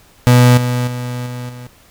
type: tone with level steps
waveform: 35% pulse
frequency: 123.47 Hz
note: B2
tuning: in tune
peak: -4 / -13 / -19 / -22 / -28 dBFS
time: 0.27-1.67 s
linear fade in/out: 0 ms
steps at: 0.57 / 0.87 / 1.26 / 1.49 s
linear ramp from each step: 5 ms
effects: pink hiss -48 dBFS RMS until 1.9 s